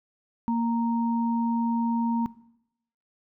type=tone pair together; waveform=sine; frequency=232.3 / 930 Hz; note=A#3 / A#5; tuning=-6 / -4 cents; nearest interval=2 octaves; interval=2402 cents; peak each=-23 / -30 dBFS; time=0.48-2.26 s; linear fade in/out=0 ms; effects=noise-tail reverb RT60 0.8 s tail -19 dB re dry